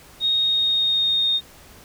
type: tone with pitch glide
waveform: sine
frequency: 3729 to 3688 Hz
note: A#7 to A#7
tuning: 0 to -19 cents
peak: -17 dBFS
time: 0.2-1.41 s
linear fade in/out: 50 ms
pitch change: -19 cents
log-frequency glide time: 0.39-1.3 s
effects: pink hiss -47 dBFS RMS until 1.84 s